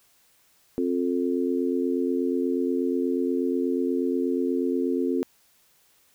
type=harmonic tone; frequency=88.3 Hz; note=F2; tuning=20 cents sharp; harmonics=3 / 4 / 5; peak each=-25 / -27 / -29 dBFS; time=0.78-5.23 s; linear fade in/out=0 ms; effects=white hiss -62 dBFS RMS until 6.14 s